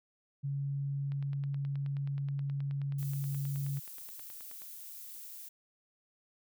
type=tone; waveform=sine; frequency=139.8 Hz; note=C#3; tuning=15 cents sharp; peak=-32 dBFS; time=0.43-3.8 s; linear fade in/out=20 ms
type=click train; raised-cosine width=0.3 ms; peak=-37 dBFS; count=34; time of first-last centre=1.12-4.619 s; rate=9.43 Hz
type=noise; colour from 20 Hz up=violet; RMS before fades=-47 dBFS; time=2.98-5.49 s; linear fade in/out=10 ms
effects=none